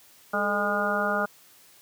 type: harmonic tone with a mistuned harmonic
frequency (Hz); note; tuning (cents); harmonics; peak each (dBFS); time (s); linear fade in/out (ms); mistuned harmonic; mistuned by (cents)
204.4; G#3; -27; 1 / 2 / 3 / 4 / 5 / 6 / 7; -32 / -34 / -29 / -32 / -38 / -30 / -28; 0.33-1.26; 10; 2; +85
effects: white hiss -55 dBFS RMS until 1.81 s + high-pass 80 Hz 12 dB/octave